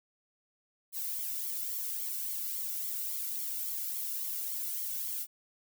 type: noise with flanger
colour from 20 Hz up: violet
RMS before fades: -36 dBFS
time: 0.92-5.27 s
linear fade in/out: 50 ms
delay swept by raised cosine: 0.9 to 1.45 ms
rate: 3.6 Hz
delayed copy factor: +0.65
effects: none